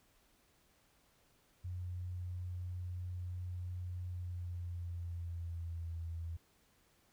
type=tone with pitch glide; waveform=sine; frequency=89.7 to 83.21 Hz; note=F2 to E2; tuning=+47 to +17 cents; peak=-39 dBFS; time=1.64-6.37 s; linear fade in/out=10 ms; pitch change=-130 cents; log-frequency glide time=4.04-5.95 s; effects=pink hiss -71 dBFS RMS until 7.12 s